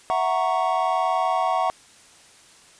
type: chord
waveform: triangle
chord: F# dominant seventh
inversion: third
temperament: equal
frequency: 659.3 / 740 / 932.3 / 1108.7 Hz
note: E5 / F#5 / A#5 / C#6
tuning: 0 / 0 / 0 / 0 cents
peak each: -25 / -21 / -25 / -24 dBFS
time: 0.1-1.7 s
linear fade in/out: 0 ms
effects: white hiss -51 dBFS RMS until 2.79 s + resampled to 22050 Hz